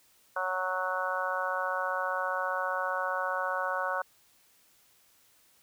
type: harmonic tone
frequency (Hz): 185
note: F#3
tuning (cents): 0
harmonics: 3 / 4 / 5 / 6 / 7 / 8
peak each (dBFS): -35 / -38 / -37 / -35 / -37 / -34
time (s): 0.36-4.02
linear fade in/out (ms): 5
effects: white hiss -64 dBFS RMS until 5.62 s